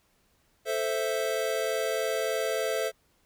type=chord; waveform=square; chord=A minor; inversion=none; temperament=equal; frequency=440 / 523.3 / 659.3 Hz; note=A4 / C5 / E5; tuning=0 / 0 / 0 cents; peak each=-32 dBFS; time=0.65-2.92 s; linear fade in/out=50 ms; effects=pink hiss -68 dBFS RMS until 3.25 s